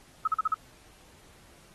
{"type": "tone bursts", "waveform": "sine", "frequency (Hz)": 1285, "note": "E6", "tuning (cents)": -45, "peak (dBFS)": -22, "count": 5, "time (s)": [0.25, 0.544], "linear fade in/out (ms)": 5, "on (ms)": 26, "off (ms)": 41, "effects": ["pink hiss -57 dBFS RMS until 1.74 s", "AAC 32 kbps"]}